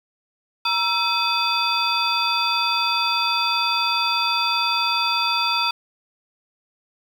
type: tone cluster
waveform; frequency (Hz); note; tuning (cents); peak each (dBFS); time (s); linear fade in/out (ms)
sine; 945 / 1338 / 2538 / 3504 / 4701; A#5 / E6 / D#7 / A7 / D8; +23 / +25 / +34 / -8 / +1; -25; 0.65-5.71; 5
effects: 7-bit

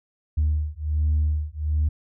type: beating tone pair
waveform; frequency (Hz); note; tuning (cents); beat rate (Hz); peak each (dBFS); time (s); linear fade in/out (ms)
sine; 75.4 / 76.7; D2 / D#2; +46 / -24; 1.3; -22; 0.37-1.89; 10
effects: tanh soft clip ceiling -15 dBFS

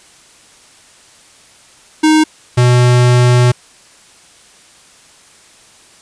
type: tone pair in turn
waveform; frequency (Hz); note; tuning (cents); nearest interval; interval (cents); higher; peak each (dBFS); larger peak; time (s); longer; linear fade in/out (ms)
square; 311.1 / 123.19; D#4 / B2; 0 / -4; octave + major third; 1604; first; -7; neither; 2.03-2.24 / 2.57-3.52; second; 10
effects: white hiss -44 dBFS RMS until 6.01 s + resampled to 22050 Hz

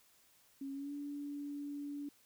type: tone with pitch glide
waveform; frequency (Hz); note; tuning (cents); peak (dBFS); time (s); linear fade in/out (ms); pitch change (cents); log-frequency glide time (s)
sine; 274.1 to 287.6; C#4 to D4; -19 to -36; -40; 0.61-2.09; 5; +83; 0.73-0.92
effects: white hiss -68 dBFS RMS until 2.25 s

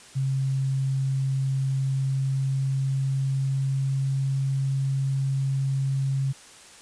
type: tone with pitch glide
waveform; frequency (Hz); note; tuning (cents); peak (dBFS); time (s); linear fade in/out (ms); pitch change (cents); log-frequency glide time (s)
sine; 134.4 to 135.57; C3 to C#3; +47 to -38; -22; 0.15-6.33; 20; +15; 1.67-4.44
effects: white hiss -48 dBFS RMS until 6.81 s + resampled to 22050 Hz

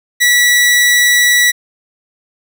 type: tone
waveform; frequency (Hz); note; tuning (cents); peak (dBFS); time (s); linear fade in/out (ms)
sawtooth; 1948; B6; -24; -4; 0.2-1.52; 20
effects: none

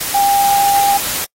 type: tone in noise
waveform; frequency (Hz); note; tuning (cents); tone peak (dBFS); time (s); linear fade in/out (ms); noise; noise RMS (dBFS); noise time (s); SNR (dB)
sine; 800; G5; +35; -10; 0.14-0.98; 10; white; -20; 0-1.25; +7
effects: noise-tail reverb RT60 0.1 s tail -26 dB re dry + AAC 48 kbps

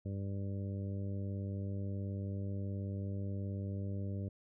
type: harmonic tone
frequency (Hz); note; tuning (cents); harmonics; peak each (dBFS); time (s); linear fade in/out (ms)
98.6; G2; +11; 1 / 2 / 3 / 4 / 5 / 6; -37 / -43 / -49 / -52 / -53 / -54; 0.05-4.29; 10
effects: none

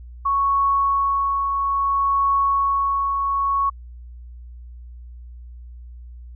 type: tone with tremolo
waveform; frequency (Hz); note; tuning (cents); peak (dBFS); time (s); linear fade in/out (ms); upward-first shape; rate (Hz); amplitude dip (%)
sine; 1108.7; C#6; 0; -15; 0.25-3.7; 10; triangle; 0.6; 40
effects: added 60 Hz sine -36 dBFS peak until 6.35 s

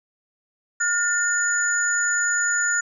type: tone cluster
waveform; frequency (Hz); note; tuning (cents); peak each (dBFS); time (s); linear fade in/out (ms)
sine; 1431 / 1801 / 6910; F6 / A6 / A8; +42 / +40 / -32; -22 / -27 / -23; 0.8-2.81; 10
effects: none

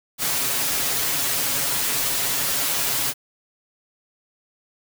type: noise with comb filter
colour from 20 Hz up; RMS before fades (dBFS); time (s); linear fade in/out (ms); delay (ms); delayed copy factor
white; -23; 0.18-3.14; 50; 7.2; +0.95
effects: none

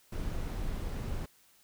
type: noise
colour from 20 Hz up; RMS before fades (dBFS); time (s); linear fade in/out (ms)
brown; -35; 0.12-1.26; 5
effects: white hiss -64 dBFS RMS until 1.63 s

